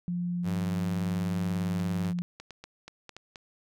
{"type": "tone", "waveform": "sine", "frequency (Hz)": 175.8, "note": "F3", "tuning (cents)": 12, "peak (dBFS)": -28, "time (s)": [0.08, 2.22], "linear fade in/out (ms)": 0}
{"type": "tone with vibrato", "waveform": "sawtooth", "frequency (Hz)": 98, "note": "G2", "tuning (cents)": 0, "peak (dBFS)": -29, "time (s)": [0.43, 2.14], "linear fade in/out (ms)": 50, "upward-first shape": "triangle", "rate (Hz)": 17, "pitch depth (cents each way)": 40}
{"type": "clicks", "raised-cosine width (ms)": 0.2, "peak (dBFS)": -26, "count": 10, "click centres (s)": [1.799, 2.049, 2.188, 2.4, 2.507, 2.64, 2.88, 3.093, 3.166, 3.358]}
{"effects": []}